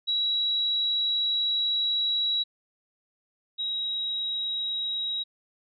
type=tone pair in turn; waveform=sine; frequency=3888 / 3832 Hz; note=B7 / A#7; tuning=-28 / +47 cents; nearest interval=unison; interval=25 cents; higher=first; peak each=-23 / -27 dBFS; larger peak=first; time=0.07-2.44 / 3.58-5.24 s; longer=first; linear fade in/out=20 ms; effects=none